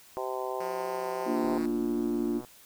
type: harmonic tone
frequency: 128.8 Hz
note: C3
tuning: 27 cents flat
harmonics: 3 / 4 / 5 / 6 / 7 / 8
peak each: -36 / -37 / -38 / -39 / -39 / -40 dBFS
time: 0.17-1.58 s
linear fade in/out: 0 ms
type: tone with pitch glide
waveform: 5% pulse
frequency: 178.9 to 159.38 Hz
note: F3 to D#3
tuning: +42 to +42 cents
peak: -30 dBFS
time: 0.6-1.66 s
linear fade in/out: 2 ms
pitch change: -200 cents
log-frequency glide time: 1.34-1.39 s
type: chord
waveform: sine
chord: Bb major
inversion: none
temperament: equal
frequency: 233.1 / 293.7 / 349.2 Hz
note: Bb3 / D4 / F4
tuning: 0 / 0 / 0 cents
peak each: -31 dBFS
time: 1.25-2.42 s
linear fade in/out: 50 ms
type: click train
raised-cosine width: 1 ms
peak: -32 dBFS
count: 125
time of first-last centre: 1.44-2.448 s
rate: 123 Hz
effects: white hiss -55 dBFS RMS until 2.65 s